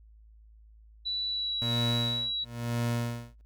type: tone with pitch glide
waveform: sine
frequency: 3951 to 3899 Hz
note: B7 to B7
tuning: 0 to -23 cents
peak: -29 dBFS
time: 1.05-2.45 s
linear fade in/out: 20 ms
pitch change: -23 cents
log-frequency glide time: 1.27-1.58 s
type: tone with tremolo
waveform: 30% pulse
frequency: 118.5 Hz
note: A#2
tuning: 29 cents sharp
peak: -24 dBFS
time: 1.62-3.41 s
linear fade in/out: 0 ms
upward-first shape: sine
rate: 1 Hz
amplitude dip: 100%
effects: added 54 Hz sine -52 dBFS peak until 3.45 s